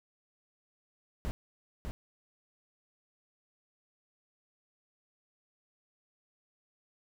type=noise with echo; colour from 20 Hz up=brown; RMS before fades=-34 dBFS; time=1.25-1.31 s; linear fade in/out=0 ms; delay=600 ms; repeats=1; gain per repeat=-4 dB; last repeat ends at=1.91 s; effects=none